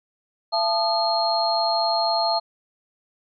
sine tone cluster, 678 / 878 / 1222 / 4244 Hz, E5 / A5 / D#6 / C8, +49 / -4 / -32 / +24 cents, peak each -23 / -24 / -31 / -24 dBFS, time 0.52-2.4 s, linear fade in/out 20 ms, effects none

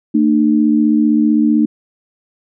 sine tone pair together, 225.7 / 301.3 Hz, A3 / D4, +44 / +44 cents, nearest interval perfect fourth, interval 500 cents, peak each -12 dBFS, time 0.14-1.66 s, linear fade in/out 10 ms, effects none

